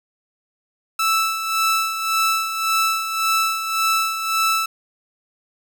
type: tone with tremolo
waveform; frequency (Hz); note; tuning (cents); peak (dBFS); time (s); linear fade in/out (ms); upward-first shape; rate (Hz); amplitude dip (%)
sawtooth; 1318; E6; -1; -12; 0.99-4.66; 5; sine; 1.8; 60
effects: 8-bit